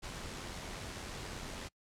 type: noise with amplitude modulation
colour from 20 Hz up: pink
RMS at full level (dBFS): -42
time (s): 0.02-1.69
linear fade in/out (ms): 20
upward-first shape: sine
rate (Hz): 88.6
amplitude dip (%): 35
effects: noise-tail reverb RT60 0.1 s tail -24 dB re dry + low-pass 8000 Hz 12 dB/octave